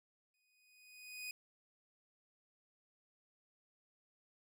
sawtooth tone with exponential growth, 2489 Hz, D#7, in tune, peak -38 dBFS, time 0.34-1.31 s, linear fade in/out 2 ms, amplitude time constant 210 ms, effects none

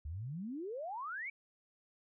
sine exponential sweep, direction up, 69.1 to 2346 Hz, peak -39 dBFS, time 0.05-1.3 s, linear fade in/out 5 ms, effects none

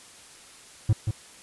triangle tone with echo, 107.7 Hz, A2, 37 cents flat, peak -14 dBFS, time 0.89-0.93 s, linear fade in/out 5 ms, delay 180 ms, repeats 1, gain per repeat -6 dB, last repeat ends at 1.11 s, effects white hiss -49 dBFS RMS until 1.42 s + resampled to 24000 Hz

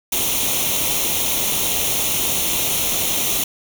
white noise with comb filter, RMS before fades -20 dBFS, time 0.12-3.44 s, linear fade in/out 5 ms, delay 0.31 ms, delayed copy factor +0.7, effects none

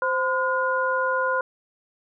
sine tone cluster, 521 / 1019 / 1435 Hz, C5 / C6 / F6, -7 / -46 / +47 cents, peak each -25 dBFS, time 0.02-1.41 s, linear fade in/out 2 ms, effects none

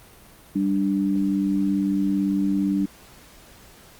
sine tone pair together, 196.02 / 293.7 Hz, G3 / D4, 0 / 0 cents, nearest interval perfect fifth, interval 700 cents, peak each -22 dBFS, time 0.55-2.86 s, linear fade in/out 10 ms, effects pink hiss -49 dBFS RMS until 3.99 s + Opus 32 kbps

